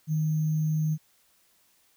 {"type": "tone with sample-and-hold", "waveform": "sine", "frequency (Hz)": 155.56, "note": "D#3", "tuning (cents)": 0, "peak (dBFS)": -23, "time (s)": [0.07, 0.98], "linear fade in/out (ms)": 50, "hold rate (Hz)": 6300, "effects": ["white hiss -65 dBFS RMS until 1.96 s"]}